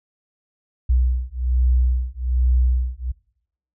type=beating tone pair; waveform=sine; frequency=61.74 / 62.94 Hz; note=B1 / B1; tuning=0 / +33 cents; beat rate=1.2 Hz; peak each=-19 dBFS; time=0.89-3.12 s; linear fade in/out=10 ms; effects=noise-tail reverb RT60 0.7 s tail -23 dB re dry